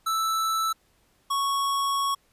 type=tone pair in turn; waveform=square; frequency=1318.5 / 1108.7 Hz; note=E6 / C#6; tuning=0 / 0 cents; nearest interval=minor third; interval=300 cents; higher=first; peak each=-24 dBFS; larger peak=neither; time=0.06-0.73 / 1.3-2.15 s; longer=second; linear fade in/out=10 ms; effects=pink hiss -65 dBFS RMS until 2.32 s + resampled to 32000 Hz